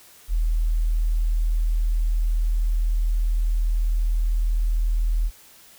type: tone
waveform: sine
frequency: 40.02 Hz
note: D#1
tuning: 50 cents sharp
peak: -18 dBFS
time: 0.28-5.31 s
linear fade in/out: 50 ms
effects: white hiss -50 dBFS RMS until 5.78 s